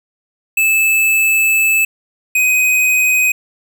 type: tone pair in turn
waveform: square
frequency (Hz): 2619 / 2508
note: E7 / D#7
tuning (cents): -12 / +13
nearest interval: minor second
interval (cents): 75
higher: first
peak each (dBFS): -11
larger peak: neither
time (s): 0.57-1.85 / 2.35-3.32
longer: first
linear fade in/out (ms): 5
effects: none